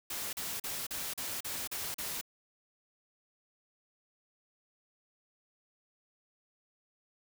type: noise bursts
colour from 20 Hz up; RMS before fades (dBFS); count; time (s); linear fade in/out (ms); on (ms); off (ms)
white; -38; 8; 0.1-2.213; 5; 230; 39
effects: none